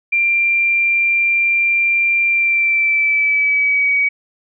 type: tone with pitch glide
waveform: sine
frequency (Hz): 2374 to 2263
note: D7 to C#7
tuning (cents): +18 to +35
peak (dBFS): -12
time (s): 0.12-4.09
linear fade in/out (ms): 10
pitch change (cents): -83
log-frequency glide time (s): 2.26-3.9
effects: none